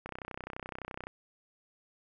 click train, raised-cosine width 0.5 ms, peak -24 dBFS, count 33, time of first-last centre 0.06-1.069 s, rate 31.7 Hz, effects none

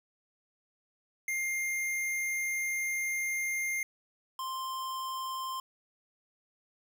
square tone pair in turn, 2112 / 1048.1 Hz, C7 / C6, +16 / +3 cents, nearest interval octave, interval 1213 cents, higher first, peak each -31 / -35 dBFS, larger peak first, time 1.28-3.83 / 4.39-5.6 s, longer first, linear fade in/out 2 ms, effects 12-bit

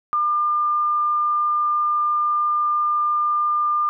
sine tone, 1201 Hz, D6, 38 cents sharp, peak -17 dBFS, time 0.13-3.89 s, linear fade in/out 0 ms, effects none

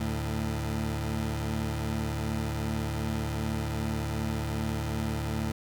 20% pulse tone pair together, 74.2 / 110 Hz, D2 / A2, +18 / 0 cents, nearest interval perfect fifth, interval 682 cents, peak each -27 dBFS, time 0-5.52 s, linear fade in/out 5 ms, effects none

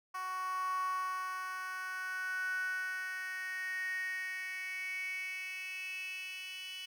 10% pulse tone with high-pass filter sweep, 372.2 Hz, F#4, 10 cents sharp, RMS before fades -39 dBFS, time 0.14-6.86 s, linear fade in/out 10 ms, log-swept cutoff 1000 to 3000 Hz, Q 9.3, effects none

